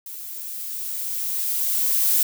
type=noise with level ramp; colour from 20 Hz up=violet; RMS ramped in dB=-36 to -18 dBFS; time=0.06-2.23 s; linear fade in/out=2 ms; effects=none